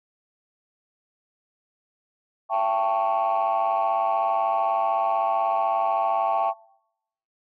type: chord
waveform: sine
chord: A dominant seventh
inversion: second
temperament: equal with one note detuned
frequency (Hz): 670.8 / 784 / 880 / 1108.7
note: E5 / G5 / A5 / C#6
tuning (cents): +30 / 0 / 0 / 0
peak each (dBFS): -25 / -23 / -25 / -26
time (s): 2.49-6.54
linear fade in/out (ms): 50
effects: noise-tail reverb RT60 0.8 s tail -24 dB re dry + tanh soft clip ceiling -15 dBFS